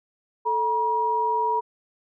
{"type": "tone pair together", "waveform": "sine", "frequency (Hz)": [440, 956.3], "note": ["A4", "A#5"], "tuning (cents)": [0, 44], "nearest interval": "octave + minor second", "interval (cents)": 1344, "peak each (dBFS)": [-28, -21], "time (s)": [0.45, 1.61], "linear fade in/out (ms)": 20, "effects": []}